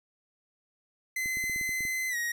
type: tone with pitch glide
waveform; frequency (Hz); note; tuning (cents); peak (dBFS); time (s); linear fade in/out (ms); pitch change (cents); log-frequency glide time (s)
45% pulse; 2047 to 1888; C7 to A#6; -38 to +22; -29; 1.16-2.32; 5; -140; 2.09-2.16
type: clicks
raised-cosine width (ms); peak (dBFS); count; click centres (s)
3; -32; 9; 1.259 / 1.371 / 1.44 / 1.497 / 1.561 / 1.612 / 1.692 / 1.807 / 1.852
effects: none